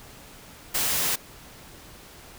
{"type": "noise", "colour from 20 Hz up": "white", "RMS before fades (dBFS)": -25, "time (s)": [0.74, 1.16], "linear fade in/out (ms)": 10, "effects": ["pink hiss -47 dBFS RMS until 2.38 s"]}